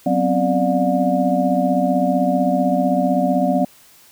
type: tone cluster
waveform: sine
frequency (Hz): 186.3 / 251.3 / 267 / 590 / 717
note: F#3 / B3 / C4 / D5 / F5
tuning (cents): +12 / +30 / +35 / +8 / +45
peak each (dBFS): -21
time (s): 0.06-3.65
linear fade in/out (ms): 5
effects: white hiss -49 dBFS RMS until 4.11 s